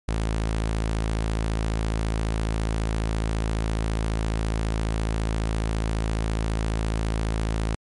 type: tone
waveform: sawtooth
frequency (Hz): 54.6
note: A1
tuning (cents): -13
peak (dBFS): -19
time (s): 0.08-7.75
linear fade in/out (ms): 5
effects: MP3 48 kbps